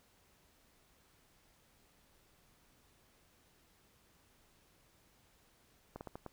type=slowing click train; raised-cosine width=1 ms; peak=-30 dBFS; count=5; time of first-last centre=5.96-6.263 s; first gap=49 ms; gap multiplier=1.3; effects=pink hiss -69 dBFS RMS until 6.32 s